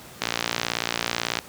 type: click train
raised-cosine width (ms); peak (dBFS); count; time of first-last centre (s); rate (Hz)
0.2; -5; 69; 0.22-1.388; 58.2
effects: pink hiss -44 dBFS RMS until 1.48 s + high-pass 100 Hz 12 dB/octave